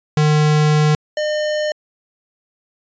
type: tone pair in turn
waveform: square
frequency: 151.6 / 606 Hz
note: D#3 / D#5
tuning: -45 / -46 cents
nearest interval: 2 octaves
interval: 2399 cents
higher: second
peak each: -12 / -18 dBFS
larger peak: first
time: 0.17-0.95 / 1.17-1.72 s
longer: first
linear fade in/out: 2 ms
effects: resampled to 16000 Hz